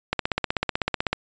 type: click train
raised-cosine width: 0.3 ms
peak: -6 dBFS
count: 17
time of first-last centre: 0.13-1.13 s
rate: 16 Hz
effects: resampled to 16000 Hz